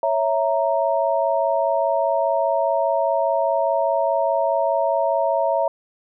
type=chord; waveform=sine; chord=A# diminished; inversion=first; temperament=equal; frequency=554.4 / 659.3 / 932.3 Hz; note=C#5 / E5 / A#5; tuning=0 / 0 / 0 cents; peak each=-22 / -20 / -23 dBFS; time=0.03-5.68 s; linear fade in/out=2 ms; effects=none